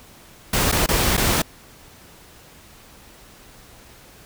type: noise with dropouts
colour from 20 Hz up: pink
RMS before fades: -19 dBFS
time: 0.53-1.42 s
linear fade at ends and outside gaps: 5 ms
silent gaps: 0.717-0.723 / 0.863-0.887 / 1.169-1.176 s
effects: pink hiss -47 dBFS RMS until 4.25 s